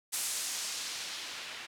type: noise with low-pass filter sweep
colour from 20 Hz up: blue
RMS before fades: -38 dBFS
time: 0.12-1.67 s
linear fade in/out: 20 ms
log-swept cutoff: 10000 to 2600 Hz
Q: 0.96
effects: none